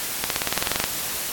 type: accelerating click train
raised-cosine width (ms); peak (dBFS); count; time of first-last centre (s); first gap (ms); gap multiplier
0.2; -3; 13; 0.24-0.84; 62; 0.96
effects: white hiss -28 dBFS RMS until 1.32 s + AAC 64 kbps